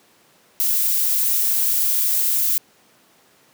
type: noise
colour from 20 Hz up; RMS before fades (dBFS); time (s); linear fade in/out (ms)
violet; -19; 0.6-2.58; 0
effects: pink hiss -55 dBFS RMS until 3.53 s + high-pass 200 Hz 12 dB/octave